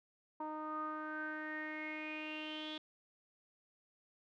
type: tone with low-pass filter sweep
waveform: sawtooth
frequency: 308.2 Hz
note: D#4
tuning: 16 cents flat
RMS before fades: -43 dBFS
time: 0.4-2.78 s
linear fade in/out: 5 ms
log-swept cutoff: 1000 to 3500 Hz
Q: 9.6
effects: none